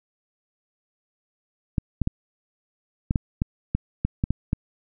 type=clicks; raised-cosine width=5 ms; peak=-9 dBFS; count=11; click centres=1.782 / 2.017 / 2.074 / 3.109 / 3.158 / 3.419 / 3.75 / 4.05 / 4.239 / 4.306 / 4.531 s; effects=none